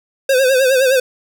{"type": "tone with vibrato", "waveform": "square", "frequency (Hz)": 523.3, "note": "C5", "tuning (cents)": 0, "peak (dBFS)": -11, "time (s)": [0.29, 1], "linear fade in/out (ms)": 5, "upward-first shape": "sine", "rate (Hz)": 9.7, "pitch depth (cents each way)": 76, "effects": ["8-bit"]}